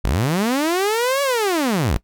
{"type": "linear two-way sweep", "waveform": "sawtooth", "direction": "up then down", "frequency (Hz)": [36, 571, 38.9], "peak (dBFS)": -13, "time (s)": [0.04, 1.97], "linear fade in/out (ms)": 0, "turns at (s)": 1.22, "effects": ["noise-tail reverb RT60 0.1 s tail -19 dB re dry"]}